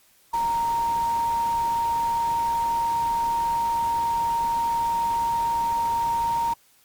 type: tone in noise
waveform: sine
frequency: 929 Hz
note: A#5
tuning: 6 cents flat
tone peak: -21 dBFS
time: 0.33-6.54 s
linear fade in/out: 10 ms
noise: pink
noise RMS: -39 dBFS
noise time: 0.33-6.54 s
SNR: +15 dB
effects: white hiss -59 dBFS RMS until 6.84 s + Opus 48 kbps